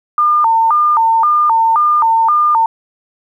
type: tone with vibrato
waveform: sine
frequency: 1044 Hz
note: C6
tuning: 4 cents flat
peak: -8 dBFS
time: 0.18-2.66 s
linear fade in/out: 2 ms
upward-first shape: square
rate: 1.9 Hz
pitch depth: 250 cents each way
effects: 8-bit